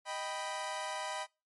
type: chord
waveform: sawtooth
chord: Eb augmented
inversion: none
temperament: equal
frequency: 622.3 / 784 / 987.8 Hz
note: Eb5 / G5 / B5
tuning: 0 / 0 / 0 cents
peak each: -38 / -38 / -36 dBFS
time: 0.05-1.27 s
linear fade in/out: 50 ms
effects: noise-tail reverb RT60 0.3 s tail -25 dB re dry + MP3 48 kbps